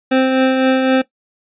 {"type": "tone with tremolo", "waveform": "25% pulse", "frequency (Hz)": 261.6, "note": "C4", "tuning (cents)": 0, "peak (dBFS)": -6, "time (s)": [0.11, 1.02], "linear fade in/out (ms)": 10, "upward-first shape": "triangle", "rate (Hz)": 3.9, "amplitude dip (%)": 40, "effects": ["noise-tail reverb RT60 0.1 s tail -17 dB re dry", "resampled to 8000 Hz"]}